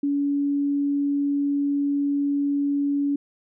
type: tone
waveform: sine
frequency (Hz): 284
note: C#4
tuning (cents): +42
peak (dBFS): -20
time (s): 0.03-3.16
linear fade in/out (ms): 5
effects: none